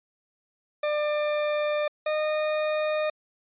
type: tone pair in turn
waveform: 40% pulse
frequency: 597 / 613.1 Hz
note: D5 / D#5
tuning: +28 / -26 cents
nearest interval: unison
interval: 46 cents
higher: second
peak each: -23 dBFS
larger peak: neither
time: 0.83-1.88 / 2.06-3.1 s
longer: first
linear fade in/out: 5 ms
effects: resampled to 8000 Hz